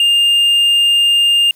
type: tone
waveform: triangle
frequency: 2810 Hz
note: F7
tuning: 10 cents sharp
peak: -7 dBFS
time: 0-1.51 s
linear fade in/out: 2 ms
effects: white hiss -52 dBFS RMS until 1.55 s